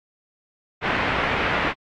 white low-pass noise, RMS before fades -23 dBFS, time 0.81-1.74 s, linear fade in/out 50 ms, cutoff 2400 Hz, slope 24 dB/octave, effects AAC 64 kbps

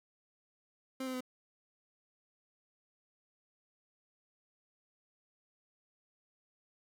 30% pulse tone with pitch steps, 262.5 / 258.1 / 253.9 Hz, C4 / C4 / B3, +6 / -23 / +48 cents, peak -34 dBFS, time 1-1.207 s, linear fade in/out 5 ms, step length 69 ms, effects none

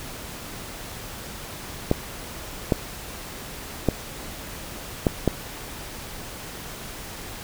clicks, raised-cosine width 2 ms, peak -4 dBFS, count 5, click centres 1.914 / 2.722 / 3.887 / 5.068 / 5.277 s, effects pink hiss -37 dBFS RMS until 7.43 s

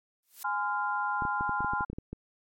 blue noise with exponential growth, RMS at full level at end -39 dBFS, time 0.23-0.43 s, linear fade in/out 0 ms, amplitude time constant 43 ms
sine chord, F minor, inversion first, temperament equal with one note detuned, 830.6 / 1026.7 / 1396.9 Hz, Ab5 / C6 / F6, 0 / -33 / 0 cents, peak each -32 dBFS, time 0.44-1.85 s, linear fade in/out 10 ms
clicks, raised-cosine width 3 ms, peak -24 dBFS, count 12, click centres 1.222 / 1.252 / 1.409 / 1.494 / 1.606 / 1.646 / 1.735 / 1.808 / 1.9 / 1.931 / 1.985 / 2.13 s
effects MP3 64 kbps

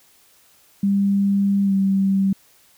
sine tone with pitch glide, 198.8 to 194.26 Hz, G3 to G3, +25 to -15 cents, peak -15 dBFS, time 0.83-2.33 s, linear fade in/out 5 ms, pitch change -40 cents, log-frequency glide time 1.64-1.73 s, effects white hiss -55 dBFS RMS until 2.77 s

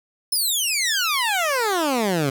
15% pulse exponential sweep, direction down, 5320 to 131.5 Hz, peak -13 dBFS, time 0.32-2.3 s, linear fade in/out 5 ms, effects 9-bit

